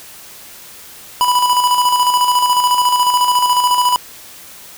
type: tone with tremolo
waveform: square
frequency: 987.8 Hz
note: B5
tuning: in tune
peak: -10 dBFS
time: 1.21-3.96 s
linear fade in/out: 0 ms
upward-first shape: square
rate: 14 Hz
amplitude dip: 45%
effects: white hiss -37 dBFS RMS until 4.77 s